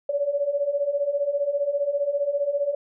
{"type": "beating tone pair", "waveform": "sine", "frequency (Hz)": [559, 574], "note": ["C#5", "D5"], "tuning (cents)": [14, -40], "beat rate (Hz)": 15, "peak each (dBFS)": [-27, -23], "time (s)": [0.09, 2.75], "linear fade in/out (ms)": 5, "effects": []}